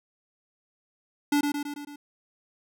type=tone with echo; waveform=square; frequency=290 Hz; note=D4; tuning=22 cents flat; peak=-21 dBFS; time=1.32-1.41 s; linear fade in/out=5 ms; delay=110 ms; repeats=5; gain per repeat=-4 dB; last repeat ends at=1.96 s; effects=none